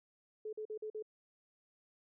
sine tone bursts, 430.6 Hz, A4, 37 cents flat, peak -39 dBFS, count 5, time 0.45-1.025 s, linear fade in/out 5 ms, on 79 ms, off 45 ms, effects none

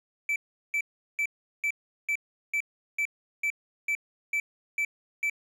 triangle tone bursts, 2319 Hz, D7, 22 cents flat, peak -23 dBFS, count 12, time 0.29-5.298 s, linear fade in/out 2 ms, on 69 ms, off 380 ms, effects none

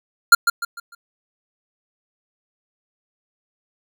square tone with echo, 1396.9 Hz, F6, in tune, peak -5 dBFS, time 0.32-0.35 s, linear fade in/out 5 ms, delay 150 ms, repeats 4, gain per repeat -9 dB, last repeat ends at 0.95 s, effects none

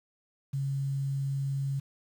sine tone with quantisation, 137.4 Hz, C#3, 15 cents flat, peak -28 dBFS, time 0.53-1.8 s, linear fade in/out 10 ms, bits 9, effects none

